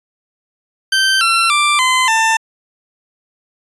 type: tone with pitch steps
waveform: 20% pulse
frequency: 1555 / 1353.7 / 1178.5 / 1025.9 / 893.1 Hz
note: G6 / E6 / D6 / C6 / A5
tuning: -14 / +46 / +6 / -34 / +26 cents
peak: -6 dBFS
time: 0.92-2.37 s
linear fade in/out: 5 ms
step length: 290 ms
effects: resampled to 24000 Hz